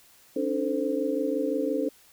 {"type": "tone cluster", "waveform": "sine", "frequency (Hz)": [275.6, 301.4, 443.8, 519], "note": ["C#4", "D4", "A4", "C5"], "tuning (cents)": [-10, 45, 15, -14], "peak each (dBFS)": -30, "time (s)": [0.36, 1.89], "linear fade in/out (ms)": 5, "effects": ["white hiss -57 dBFS RMS until 2.12 s"]}